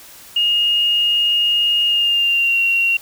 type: tone with pitch glide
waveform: sine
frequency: 2851 to 2749 Hz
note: F7 to F7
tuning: +35 to -28 cents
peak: -13 dBFS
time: 0.36-2.97 s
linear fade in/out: 5 ms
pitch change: -63 cents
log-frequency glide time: 1.85-2.6 s
effects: white hiss -41 dBFS RMS until 3.01 s